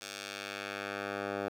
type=tone with band-pass filter sweep; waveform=10% pulse; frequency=100 Hz; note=G2; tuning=35 cents sharp; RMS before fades=-39 dBFS; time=0.01-1.49 s; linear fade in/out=5 ms; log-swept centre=5500 to 760 Hz; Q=0.77; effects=10-bit